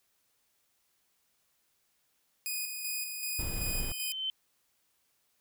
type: tone with tremolo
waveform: 5% pulse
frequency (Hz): 2481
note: D#7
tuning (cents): -6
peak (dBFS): -23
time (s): 2.46-4.12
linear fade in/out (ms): 0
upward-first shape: square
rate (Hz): 2.6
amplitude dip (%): 40
type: noise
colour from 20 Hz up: brown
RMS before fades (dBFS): -35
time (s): 3.39-3.92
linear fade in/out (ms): 2
type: tone with exponential growth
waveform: sine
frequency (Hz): 3079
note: G7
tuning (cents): -32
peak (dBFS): -29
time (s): 3.42-4.3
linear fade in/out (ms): 1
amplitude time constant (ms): 190
effects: white hiss -74 dBFS RMS until 5.4 s